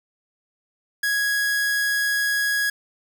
45% pulse tone, 1661.2 Hz, G#6, in tune, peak -20 dBFS, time 1.03-2.7 s, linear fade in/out 5 ms, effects none

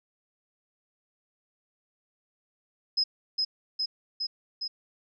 sine tone with echo, 5090 Hz, D#8, 39 cents sharp, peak -22 dBFS, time 2.97-3.04 s, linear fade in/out 10 ms, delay 410 ms, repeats 4, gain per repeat -2 dB, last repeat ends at 4.68 s, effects none

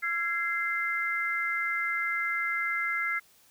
sine tone cluster, 1361 / 1660 / 2077 Hz, F6 / G#6 / C7, -45 / -1 / -13 cents, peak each -33 / -34 / -29 dBFS, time 0.02-3.2 s, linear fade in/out 20 ms, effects white hiss -61 dBFS RMS until 3.5 s

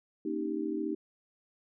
sine chord, Eb dominant seventh, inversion second, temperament equal, 233.1 / 277.2 / 311.1 / 392 Hz, Bb3 / Db4 / Eb4 / G4, 0 / 0 / 0 / 0 cents, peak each -39 / -39 / -33 / -37 dBFS, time 0.25-0.95 s, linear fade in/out 5 ms, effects none

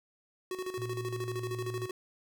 square tone with tremolo, 370 Hz, F#4, in tune, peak -34 dBFS, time 0.51-1.91 s, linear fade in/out 2 ms, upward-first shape square, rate 13 Hz, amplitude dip 65%
sine tone with pitch glide, 116.54 to 115.33 Hz, A#2 to A#2, 0 to -18 cents, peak -37 dBFS, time 0.77-1.87 s, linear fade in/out 20 ms, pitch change -18 cents, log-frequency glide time 0.95-1.63 s
effects none

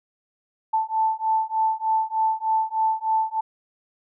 sine beating tone pair, 880 / 883.3 Hz, A5 / A5, 0 / +6 cents, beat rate 3.3 Hz, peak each -23 dBFS, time 0.73-3.41 s, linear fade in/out 10 ms, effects none

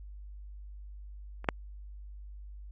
clicks, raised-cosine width 0.5 ms, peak -28 / -9 dBFS, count 2, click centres 1.444 / 1.488 s, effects added 50 Hz sine -43 dBFS peak until 2.71 s + AAC 32 kbps

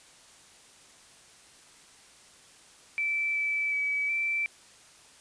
sine tone with pitch steps, 2325 / 2312 / 2286 / 2334 Hz, D7 / D7 / D7 / D7, -18 / -28 / -47 / -11 cents, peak -26 dBFS, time 2.98-4.46 s, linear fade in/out 0 ms, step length 370 ms, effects white hiss -55 dBFS RMS until 5.2 s + resampled to 22050 Hz

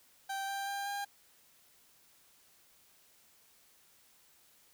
30% pulse tone with pitch steps, 782 / 789.7 / 797.5 / 805.4 Hz, G5 / G5 / G5 / G5, -4 / +13 / +30 / +47 cents, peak -33 dBFS, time 0.29-1.05 s, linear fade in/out 10 ms, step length 190 ms, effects white hiss -65 dBFS RMS until 4.73 s

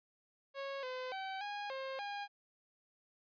sawtooth tone with pitch steps, 550 / 510 / 768 / 821 / 533 / 813 Hz, C#5 / C5 / G5 / G#5 / C5 / G#5, -14 / -44 / -36 / -20 / +32 / -37 cents, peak -36 dBFS, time 0.54-2.28 s, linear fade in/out 50 ms, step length 290 ms, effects resampled to 11025 Hz

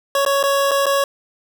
25% pulse tone with dropouts, 556 Hz, C#5, 5 cents sharp, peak -11 dBFS, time 0.15-1.04 s, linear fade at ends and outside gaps 2 ms, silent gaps 0.251-0.262 / 0.429-0.437 / 0.711-0.715 / 0.858-0.865 s, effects none

